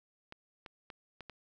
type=clicks; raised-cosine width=0.3 ms; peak=-30 dBFS; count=5; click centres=0.324 / 0.662 / 0.902 / 1.207 / 1.297 s; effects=none